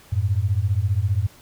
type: beating tone pair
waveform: sine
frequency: 91.8 / 106.8 Hz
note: F#2 / G#2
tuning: -13 / +49 cents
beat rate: 15 Hz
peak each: -21 dBFS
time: 0.12-1.27 s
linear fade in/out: 10 ms
effects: pink hiss -50 dBFS RMS until 1.41 s